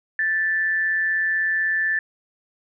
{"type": "tone with amplitude modulation", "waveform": "sine", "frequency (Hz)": 1760, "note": "A6", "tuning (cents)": 0, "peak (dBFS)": -17, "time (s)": [0.19, 1.99], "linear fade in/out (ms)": 2, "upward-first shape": "sine", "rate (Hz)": 176, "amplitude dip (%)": 40, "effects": []}